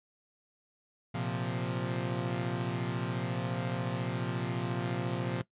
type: chord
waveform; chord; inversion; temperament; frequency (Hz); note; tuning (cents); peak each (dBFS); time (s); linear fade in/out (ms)
sawtooth; Bb suspended second; none; equal; 116.54 / 130.81 / 174.61; Bb2 / C3 / F3; 0 / 0 / 0; -32; 1.14-5.42; 10
effects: noise-tail reverb RT60 0.1 s tail -18 dB re dry + resampled to 8000 Hz